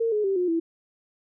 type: tone with pitch steps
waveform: sine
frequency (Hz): 457.4 / 421.9 / 389.1 / 358.9 / 331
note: A#4 / G#4 / G4 / F4 / E4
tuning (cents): -33 / +27 / -13 / +47 / +7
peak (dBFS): -21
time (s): 0-0.6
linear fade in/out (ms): 10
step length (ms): 120
effects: none